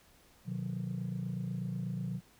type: tone cluster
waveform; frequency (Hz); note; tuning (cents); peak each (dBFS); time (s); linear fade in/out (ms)
sine; 125.3 / 153.6 / 181.7; B2 / D#3 / F#3; +25 / -22 / -31; -37 / -39 / -36; 0.45-2.21; 50
effects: tanh soft clip ceiling -29 dBFS + pink hiss -63 dBFS RMS until 2.39 s